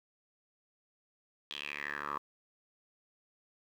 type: tone with band-pass filter sweep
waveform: 10% pulse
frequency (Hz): 72.7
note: D2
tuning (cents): -17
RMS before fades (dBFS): -40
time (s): 1.51-2.18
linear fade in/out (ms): 0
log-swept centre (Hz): 3400 to 1100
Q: 5.5
effects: 11-bit